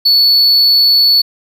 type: tone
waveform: triangle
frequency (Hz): 4435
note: C#8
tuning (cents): 0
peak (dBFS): -5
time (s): 0.05-1.22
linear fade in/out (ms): 10
effects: none